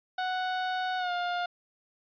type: tone with pitch glide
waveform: 30% pulse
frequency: 740 to 707 Hz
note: F#5 to F5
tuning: 0 to +21 cents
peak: -26 dBFS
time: 0.18-1.46 s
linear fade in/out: 5 ms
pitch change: -79 cents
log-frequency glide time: 0.98-1.12 s
effects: resampled to 11025 Hz